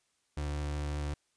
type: tone with vibrato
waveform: 35% pulse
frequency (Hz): 73.42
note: D2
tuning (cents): 0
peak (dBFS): -31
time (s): 0.37-1.14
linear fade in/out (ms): 5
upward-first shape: sine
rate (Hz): 5.5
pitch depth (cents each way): 10
effects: white hiss -75 dBFS RMS until 1.36 s + resampled to 22050 Hz

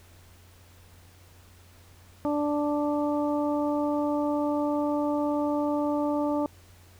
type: harmonic tone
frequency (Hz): 293.7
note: D4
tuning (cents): 0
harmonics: 1 / 2 / 3 / 4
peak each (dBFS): -26 / -29 / -33 / -38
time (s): 2.25-6.46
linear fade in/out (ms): 0
effects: added 89 Hz sine -53 dBFS peak until 6.99 s + pink hiss -57 dBFS RMS until 6.99 s

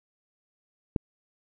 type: click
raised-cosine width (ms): 3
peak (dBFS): -12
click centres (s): 0.962
effects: none

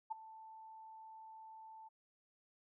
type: tone with ADSR envelope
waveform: sine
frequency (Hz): 883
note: A5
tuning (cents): +6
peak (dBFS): -35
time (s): 0.1-1.89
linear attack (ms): 17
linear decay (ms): 13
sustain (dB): -17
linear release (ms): 17
effects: none

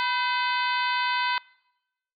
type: harmonic tone with a mistuned harmonic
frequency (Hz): 510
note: C5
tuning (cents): -44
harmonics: 2 / 3 / 4 / 5 / 6 / 7 / 8 / 9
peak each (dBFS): -26 / -30 / -32 / -34 / -36 / -37 / -38 / -39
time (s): 0-1.38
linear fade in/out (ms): 0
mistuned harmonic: 2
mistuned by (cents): -65
effects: noise-tail reverb RT60 0.9 s tail -24 dB re dry

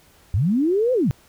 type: linear two-way sweep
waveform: sine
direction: up then down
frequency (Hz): 79.6 to 524 to 104.6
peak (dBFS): -16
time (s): 0.34-1.11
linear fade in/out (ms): 0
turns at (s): 0.93
effects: pink hiss -54 dBFS RMS until 1.28 s

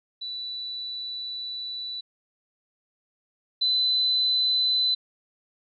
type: tone pair in turn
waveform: sine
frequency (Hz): 3963 / 4018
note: B7 / B7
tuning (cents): +5 / +29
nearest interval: unison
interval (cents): 24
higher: second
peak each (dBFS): -31 / -20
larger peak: second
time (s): 0.21-2.01 / 3.61-4.95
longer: first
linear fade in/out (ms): 10
effects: none

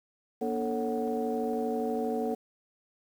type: tone cluster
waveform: sine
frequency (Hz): 237.1 / 289.6 / 444.6 / 554 / 742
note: A#3 / D4 / A4 / C#5 / F#5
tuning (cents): +30 / -24 / +18 / -1 / +5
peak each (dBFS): -32 / -38 / -31 / -38 / -35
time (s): 0.41-2.35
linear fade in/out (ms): 10
effects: tanh soft clip ceiling -19 dBFS + 9-bit

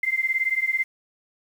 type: beating tone pair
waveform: sine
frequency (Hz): 2075 / 2093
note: C7 / C7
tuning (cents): -15 / 0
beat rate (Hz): 18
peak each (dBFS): -24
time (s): 0.03-0.84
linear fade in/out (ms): 5
effects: 8-bit

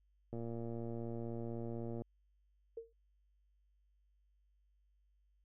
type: click train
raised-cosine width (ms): 2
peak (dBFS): -31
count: 197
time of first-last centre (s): 0.33-2.02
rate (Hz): 116
type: tone with exponential decay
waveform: sine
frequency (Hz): 457.2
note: A#4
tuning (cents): -34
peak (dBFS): -39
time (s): 2.77-2.93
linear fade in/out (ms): 5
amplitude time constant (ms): 34
effects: added 50 Hz sine -70 dBFS peak until 5.44 s

